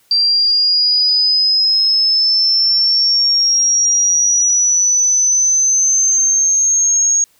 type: linear sweep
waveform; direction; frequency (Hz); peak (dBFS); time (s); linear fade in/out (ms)
sine; up; 4699 to 6590; -10; 0.11-7.24; 2
effects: white hiss -55 dBFS RMS until 7.39 s